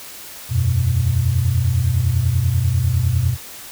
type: chord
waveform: sine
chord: E suspended second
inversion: none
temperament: equal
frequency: 82.41 / 92.5 / 123.47 Hz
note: E2 / F#2 / B2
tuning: 0 / 0 / 0 cents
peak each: -21 / -18 / -17 dBFS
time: 0.49-3.37 s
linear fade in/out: 50 ms
effects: tanh soft clip ceiling -5 dBFS + white hiss -36 dBFS RMS until 3.71 s